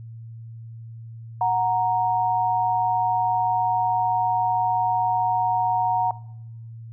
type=tone pair together; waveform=sine; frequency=736.8 / 932.3 Hz; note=F#5 / A#5; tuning=-7 / 0 cents; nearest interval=major third; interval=407 cents; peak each=-21 dBFS; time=1.41-6.11 s; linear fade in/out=2 ms; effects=noise-tail reverb RT60 0.8 s tail -20 dB re dry + added 114 Hz sine -36 dBFS peak until 6.92 s